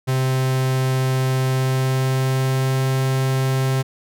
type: tone with pitch glide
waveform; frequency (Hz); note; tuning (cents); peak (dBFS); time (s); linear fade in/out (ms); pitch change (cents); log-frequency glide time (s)
45% pulse; 130.7 to 132.22; C3 to C3; -1 to +19; -17; 0.07-3.83; 20; +20; 1.45-2.89
effects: none